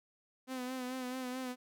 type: tone with vibrato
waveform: sawtooth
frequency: 254.8 Hz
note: C4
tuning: 46 cents flat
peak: -34 dBFS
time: 0.47-1.56 s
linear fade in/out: 50 ms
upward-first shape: sine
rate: 4.6 Hz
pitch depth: 40 cents each way
effects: none